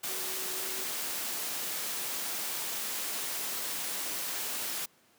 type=tone in noise; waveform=sine; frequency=376.1 Hz; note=F#4; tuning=28 cents sharp; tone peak=-46 dBFS; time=0.09-0.85 s; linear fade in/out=10 ms; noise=white; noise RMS=-35 dBFS; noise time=0.03-4.86 s; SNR=-14 dB; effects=pink hiss -64 dBFS RMS until 5.18 s + high-pass 200 Hz 12 dB/octave